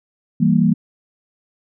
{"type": "chord", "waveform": "sine", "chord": "E diminished", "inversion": "none", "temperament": "equal", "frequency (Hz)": [164.81, 196, 233.1], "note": ["E3", "G3", "Bb3"], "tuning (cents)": [0, 0, 0], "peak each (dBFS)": -16, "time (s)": [0.4, 0.74], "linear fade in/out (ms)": 10, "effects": []}